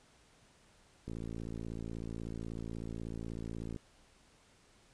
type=click train; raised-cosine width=3 ms; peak=-29 dBFS; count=152; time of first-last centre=1.08-3.762 s; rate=56.3 Hz; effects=pink hiss -65 dBFS RMS until 4.93 s + resampled to 22050 Hz